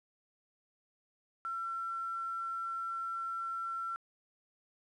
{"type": "tone with quantisation", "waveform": "sine", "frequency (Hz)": 1352, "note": "E6", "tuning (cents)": 43, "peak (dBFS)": -35, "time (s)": [1.45, 3.96], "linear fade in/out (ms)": 0, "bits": 10, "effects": ["resampled to 24000 Hz"]}